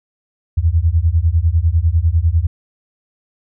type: beating tone pair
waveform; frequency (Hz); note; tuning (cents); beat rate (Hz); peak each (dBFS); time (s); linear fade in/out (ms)
sine; 77.78 / 87.78; D#2 / F2; 0 / +9; 10; -14; 0.57-2.47; 10
effects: none